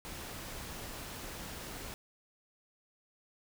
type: noise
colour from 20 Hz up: pink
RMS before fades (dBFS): -44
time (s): 0.05-1.94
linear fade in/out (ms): 0
effects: none